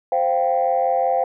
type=chord; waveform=sine; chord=C suspended fourth; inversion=none; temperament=equal; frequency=523.3 / 698.5 / 784 Hz; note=C5 / F5 / G5; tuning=0 / 0 / 0 cents; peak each=-20 dBFS; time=0.12-1.24 s; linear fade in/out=2 ms; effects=tanh soft clip ceiling -9 dBFS